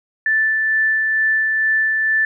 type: tone with tremolo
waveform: sine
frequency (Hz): 1760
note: A6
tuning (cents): 0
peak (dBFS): -13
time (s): 0.26-2.25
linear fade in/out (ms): 2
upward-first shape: sine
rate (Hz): 2.2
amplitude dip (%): 25
effects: none